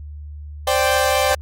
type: chord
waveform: sawtooth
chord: C suspended second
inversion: none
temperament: equal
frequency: 523.3 / 587.3 / 784 Hz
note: C5 / D5 / G5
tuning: 0 / 0 / 0 cents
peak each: -16 dBFS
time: 0.67-1.35 s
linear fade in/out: 5 ms
effects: added 74 Hz sine -31 dBFS peak until 1.41 s + AAC 48 kbps